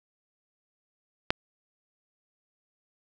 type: click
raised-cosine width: 0.3 ms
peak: -6 dBFS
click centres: 1.305 s
effects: none